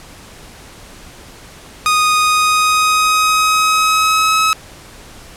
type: tone with pitch glide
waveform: sawtooth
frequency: 1240 to 1284.5 Hz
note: D#6 to E6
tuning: -6 to -45 cents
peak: -7 dBFS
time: 1.86-4.53 s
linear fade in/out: 0 ms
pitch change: +61 cents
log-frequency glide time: 2.19-4.39 s
effects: pink hiss -38 dBFS RMS until 5.36 s + low-pass 11000 Hz 12 dB/octave